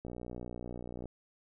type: click train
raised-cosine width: 2 ms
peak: -29 dBFS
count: 62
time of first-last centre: 0.05-1.057 s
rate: 60.6 Hz
effects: none